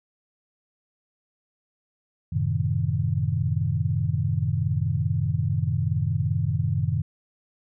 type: chord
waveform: sine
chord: F# diminished seventh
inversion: none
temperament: equal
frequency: 92.5 / 110 / 130.81 / 155.56 Hz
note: F#2 / A2 / C3 / Eb3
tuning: 0 / 0 / 0 / 0 cents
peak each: -27 dBFS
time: 2.32-7.02 s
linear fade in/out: 10 ms
effects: none